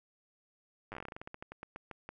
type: slowing click train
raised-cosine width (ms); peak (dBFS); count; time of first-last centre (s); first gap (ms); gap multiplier
0.5; -28; 21; 0.92-2.09; 9; 1.17
effects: none